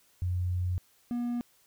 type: tone pair in turn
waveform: sine / triangle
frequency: 90.1 / 240.5 Hz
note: F#2 / B3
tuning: -45 / -46 cents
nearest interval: octave + perfect fourth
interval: 1699 cents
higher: second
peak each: -27 dBFS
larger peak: neither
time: 0.22-0.78 / 1.11-1.41 s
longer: first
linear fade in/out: 0 ms
effects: white hiss -65 dBFS RMS until 1.66 s